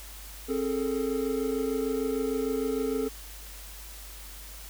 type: tone cluster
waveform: triangle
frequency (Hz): 265.6 / 423.1 / 449.7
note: C4 / G#4 / A4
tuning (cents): +26 / +32 / +38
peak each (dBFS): -29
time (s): 0.48-3.09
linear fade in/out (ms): 20
effects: added 50 Hz sine -44 dBFS peak until 4.69 s + white hiss -46 dBFS RMS until 4.69 s